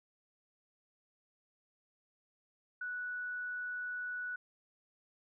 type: tone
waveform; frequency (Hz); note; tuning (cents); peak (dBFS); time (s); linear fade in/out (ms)
sine; 1476; F#6; -5; -37; 2.81-4.36; 5
effects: none